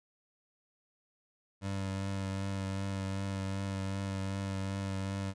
25% pulse tone with vibrato, 97.2 Hz, G2, 14 cents flat, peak -30 dBFS, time 1.61-5.34 s, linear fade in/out 50 ms, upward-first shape triangle, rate 2.6 Hz, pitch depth 22 cents each way, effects resampled to 22050 Hz

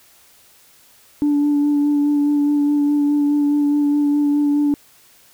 sine tone with vibrato, 290.9 Hz, D4, 16 cents flat, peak -12 dBFS, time 1.22-4.74 s, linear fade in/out 0 ms, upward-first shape sine, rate 4.8 Hz, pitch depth 16 cents each way, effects tanh soft clip ceiling -11 dBFS + white hiss -51 dBFS RMS until 5.33 s

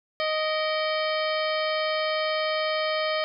harmonic tone with a mistuned harmonic, 622.3 Hz, D#5, in tune, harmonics 1 / 2 / 3 / 4 / 5 / 6 / 7 / 8, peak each -26 / -31 / -34 / -34 / -34 / -41 / -37 / -40 dBFS, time 0.2-3.24 s, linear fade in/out 0 ms, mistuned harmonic 4, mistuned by -130 cents, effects none

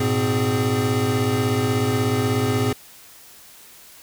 square tone cluster, 104.8 / 121.2 / 257.3 / 413.1 Hz, G#2 / B2 / C4 / G#4, +16 / -32 / -29 / -9 cents, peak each -25 dBFS, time 0-2.73 s, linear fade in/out 5 ms, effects white hiss -46 dBFS RMS until 4.02 s

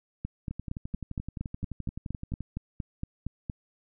two click trains, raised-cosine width 5 ms, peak -23 / -20 dBFS, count 23 / 15, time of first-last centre 0.51-2.407 / 0.25-3.498 s, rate 11.6 / 4.31 Hz, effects none

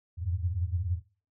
sine tone cluster, 84.6 / 91.3 / 101.8 Hz, E2 / F#2 / G#2, +45 / -23 / -34 cents, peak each -30 / -33 / -35 dBFS, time 0.17-1.02 s, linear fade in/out 50 ms, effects noise-tail reverb RT60 0.4 s tail -23 dB re dry

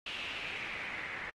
white noise with low-pass filter sweep, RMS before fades -41 dBFS, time 0.06-1.3 s, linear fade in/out 5 ms, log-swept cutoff 2900 to 1900 Hz, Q 4.9, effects AAC 32 kbps

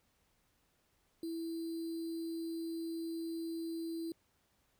sine tone with sample-and-hold, 329.6 Hz, E4, in tune, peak -37 dBFS, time 1.23-4.12 s, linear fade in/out 2 ms, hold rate 4410 Hz, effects pink hiss -75 dBFS RMS until 4.79 s

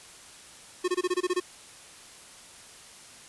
square tone bursts, 362 Hz, F#4, 38 cents flat, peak -24 dBFS, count 9, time 0.84-1.402 s, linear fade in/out 10 ms, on 42 ms, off 23 ms, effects white hiss -49 dBFS RMS until 3.28 s + resampled to 24000 Hz

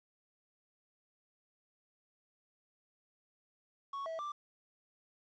triangle tone with pitch steps, 1110 / 651 / 1178 Hz, C#6 / E5 / D6, +2 / -22 / +5 cents, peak -36 dBFS, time 3.93-4.32 s, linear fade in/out 5 ms, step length 130 ms, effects resampled to 16000 Hz + 11-bit

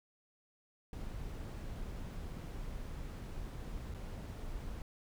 brown noise with dropouts, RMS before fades -43 dBFS, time 0.93-4.82 s, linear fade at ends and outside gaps 1 ms, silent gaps 3.94-3.946 s, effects none

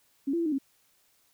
sine tone with pitch steps, 275.6 / 338.8 / 335.7 / 306.8 / 271.9 Hz, C#4 / E4 / E4 / D#4 / C#4, -10 / +48 / +32 / -24 / -33 cents, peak -25 dBFS, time 0.27-0.585 s, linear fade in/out 10 ms, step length 63 ms, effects white hiss -67 dBFS RMS until 1.33 s

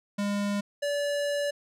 square tone pair in turn, 203.1 / 576.3 Hz, G#3 / D5, -38 / -33 cents, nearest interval octave + tritone, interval 1805 cents, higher second, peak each -27 dBFS, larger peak neither, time 0.18-0.61 / 0.82-1.51 s, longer second, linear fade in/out 10 ms, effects low-pass 10000 Hz 12 dB/octave

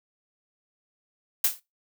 blue noise with exponential decay, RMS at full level -17 dBFS, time 1.44-1.6 s, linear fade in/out 5 ms, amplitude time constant 34 ms, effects noise-tail reverb RT60 0.2 s tail -18 dB re dry

